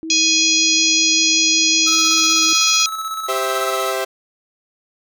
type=tone with vibrato; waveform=sine; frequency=320 Hz; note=D#4; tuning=49 cents sharp; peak=-25 dBFS; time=0.03-2.53 s; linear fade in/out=0 ms; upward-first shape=sine; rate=5.3 Hz; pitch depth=12 cents each way
type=harmonic tone; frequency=830.6 Hz; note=G#5; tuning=in tune; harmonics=3 / 4 / 5 / 6 / 7 / 8; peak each=-20 / -20 / -20 / -20 / -20 / -20 dBFS; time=0.1-2.86 s; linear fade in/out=2 ms
type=tone with tremolo; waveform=square; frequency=1300 Hz; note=E6; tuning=24 cents flat; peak=-22 dBFS; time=1.86-3.94 s; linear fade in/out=20 ms; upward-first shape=square; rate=16 Hz; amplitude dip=40%
type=chord; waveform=sawtooth; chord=C major; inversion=second; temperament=equal; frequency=392 / 523.3 / 659.3 Hz; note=G4 / C5 / E5; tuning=0 / 0 / 0 cents; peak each=-20 dBFS; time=3.28-4.05 s; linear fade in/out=10 ms
effects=none